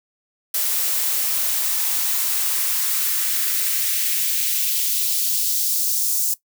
blue noise with high-pass filter sweep, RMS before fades -21 dBFS, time 0.54-6.34 s, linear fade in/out 5 ms, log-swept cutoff 350 to 6400 Hz, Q 1.3, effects noise-tail reverb RT60 0.1 s tail -17 dB re dry

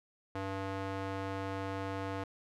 square tone with band-pass filter, 97 Hz, G2, 18 cents flat, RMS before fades -38 dBFS, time 0.35-2.24 s, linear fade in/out 5 ms, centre 820 Hz, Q 0.6, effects none

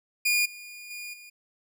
sawtooth tone with level steps, 2433 Hz, D#7, 39 cents flat, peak -18 / -38 / -33 / -42 dBFS, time 0.25-1.3 s, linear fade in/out 10 ms, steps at 0.45 / 0.9 / 1.13 s, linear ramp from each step 10 ms, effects none

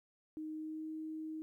sine tone with pitch glide, 311.1 to 314.5 Hz, D#4 to D#4, 0 to +19 cents, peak -40 dBFS, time 0.37-1.42 s, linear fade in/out 0 ms, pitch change +19 cents, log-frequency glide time 0.52-0.88 s, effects 13-bit

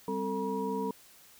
sine tone cluster, 196.8 / 261.1 / 446.2 / 960 Hz, G3 / C4 / A4 / B5, +7 / -3 / +24 / -49 cents, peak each -36 / -37 / -34 / -36 dBFS, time 0.08-0.91 s, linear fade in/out 2 ms, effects white hiss -57 dBFS RMS until 1.39 s

